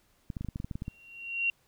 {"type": "clicks", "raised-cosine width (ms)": 5, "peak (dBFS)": -23, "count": 12, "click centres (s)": [0.302, 0.368, 0.41, 0.447, 0.487, 0.559, 0.601, 0.645, 0.712, 0.755, 0.821, 0.881]}
{"type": "tone with exponential growth", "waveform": "sine", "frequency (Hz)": 2752, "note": "F7", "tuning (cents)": -26, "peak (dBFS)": -23, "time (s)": [0.85, 1.5], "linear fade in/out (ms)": 2, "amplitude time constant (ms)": 140}
{"effects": ["pink hiss -68 dBFS RMS until 1.67 s"]}